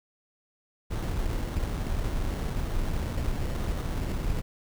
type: noise with sample-and-hold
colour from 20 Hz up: brown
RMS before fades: -29 dBFS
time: 0.9-4.42 s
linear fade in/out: 20 ms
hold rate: 2450 Hz
effects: none